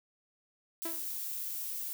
violet noise, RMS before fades -38 dBFS, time 0.82-1.93 s, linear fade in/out 0 ms
sawtooth tone with exponential decay, 330.8 Hz, E4, 6 cents sharp, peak -32 dBFS, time 0.85-1.1 s, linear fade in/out 5 ms, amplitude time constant 54 ms
effects none

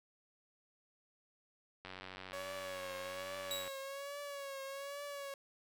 click train, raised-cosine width 0.3 ms, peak -31 dBFS, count 172, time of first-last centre 1.85-3.677 s, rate 93.6 Hz
sawtooth tone with vibrato, 558 Hz, C#5, 11 cents sharp, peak -39 dBFS, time 2.33-5.34 s, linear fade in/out 2 ms, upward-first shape triangle, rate 1.2 Hz, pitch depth 61 cents each way
sawtooth tone with exponential decay, 3860 Hz, B7, 40 cents flat, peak -33 dBFS, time 3.51-4.02 s, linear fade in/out 0 ms, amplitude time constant 110 ms
effects none

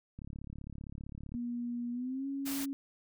click train, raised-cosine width 5 ms, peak -32 dBFS, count 42, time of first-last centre 0.19-1.348 s, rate 35.4 Hz
sine tone with pitch glide, 240 to 275.7 Hz, B3 to C#4, -49 to -9 cents, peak -34 dBFS, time 1.34-2.73 s, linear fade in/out 0 ms, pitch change +240 cents, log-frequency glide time 1.92-2.27 s
white noise, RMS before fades -40 dBFS, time 2.45-2.66 s, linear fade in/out 20 ms
effects none

